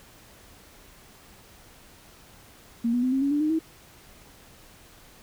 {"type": "tone with pitch steps", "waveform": "sine", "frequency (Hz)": [233.1, 244, 255.4, 267.3, 279.8, 292.8, 306.5, 320.8], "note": ["A#3", "B3", "C4", "C4", "C#4", "D4", "D#4", "E4"], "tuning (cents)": [0, -21, -42, 37, 16, -5, -26, -47], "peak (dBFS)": -21, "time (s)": [2.84, 3.592], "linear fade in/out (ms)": 10, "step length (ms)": 94, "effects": ["pink hiss -52 dBFS RMS until 5.22 s"]}